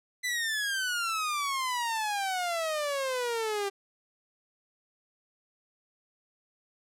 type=exponential sweep; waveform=sawtooth; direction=down; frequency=2016 to 392 Hz; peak=-25 dBFS; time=0.23-3.7 s; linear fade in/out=20 ms; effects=low-pass 12000 Hz 12 dB/octave